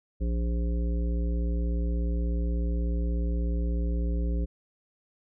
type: harmonic tone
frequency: 58.27 Hz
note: A#1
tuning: in tune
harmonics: 1 / 3 / 5 / 7 / 9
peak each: -25 / -35 / -39 / -42 / -44 dBFS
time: 0.2-4.46 s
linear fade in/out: 20 ms
effects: none